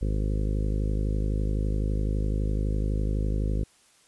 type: harmonic tone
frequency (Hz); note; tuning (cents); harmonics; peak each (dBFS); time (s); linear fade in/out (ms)
51.91; G#1; 0; 1 / 2 / 3 / 4 / 5 / 6 / 7 / 8 / 9 / 10; -25 / -31 / -35 / -37 / -39 / -41 / -42 / -43 / -44 / -45; 0.01-3.64; 10
effects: white hiss -60 dBFS RMS until 4.07 s + resampled to 24000 Hz